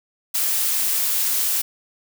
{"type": "noise", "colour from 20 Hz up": "blue", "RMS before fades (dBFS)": -21, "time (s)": [0.34, 1.62], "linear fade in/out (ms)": 10, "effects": []}